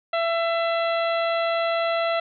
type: harmonic tone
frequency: 669 Hz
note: E5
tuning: 25 cents sharp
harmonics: 1 / 2 / 3 / 4 / 5 / 6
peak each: -22 / -28 / -32 / -34 / -36 / -38 dBFS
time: 0.13-2.2 s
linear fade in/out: 5 ms
effects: none